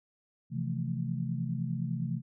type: chord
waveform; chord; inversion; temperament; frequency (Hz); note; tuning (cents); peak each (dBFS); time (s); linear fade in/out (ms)
sine; F major seventh; second; equal; 130.81 / 164.81 / 174.61 / 220; C3 / E3 / F3 / A3; 0 / 0 / 0 / 0; -34 / -35 / -38 / -38; 0.5-2.22; 50
effects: none